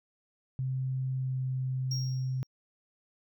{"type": "tone with pitch glide", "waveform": "sine", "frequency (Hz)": [130.81, 129.98], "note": ["C3", "C3"], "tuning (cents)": [0, -11], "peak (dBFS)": -29, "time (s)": [0.59, 2.43], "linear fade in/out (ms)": 0, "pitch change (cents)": -11, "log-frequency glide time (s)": [1.15, 1.37]}
{"type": "tone with exponential decay", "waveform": "triangle", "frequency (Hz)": 5588, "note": "F8", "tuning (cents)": 0, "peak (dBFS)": -31, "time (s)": [1.91, 2.47], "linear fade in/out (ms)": 5, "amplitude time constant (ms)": 120}
{"effects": []}